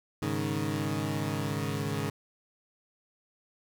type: chord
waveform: 20% pulse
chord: Ab suspended fourth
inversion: none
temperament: equal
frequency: 103.83 / 138.59 / 155.56 Hz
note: Ab2 / Db3 / Eb3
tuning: 0 / 0 / 0 cents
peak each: -29 dBFS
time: 0.22-2.1 s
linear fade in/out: 5 ms
effects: none